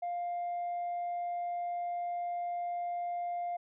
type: tone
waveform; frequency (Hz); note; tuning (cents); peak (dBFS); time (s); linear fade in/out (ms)
sine; 701; F5; +6; -31; 0.02-3.57; 10
effects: tanh soft clip ceiling -31 dBFS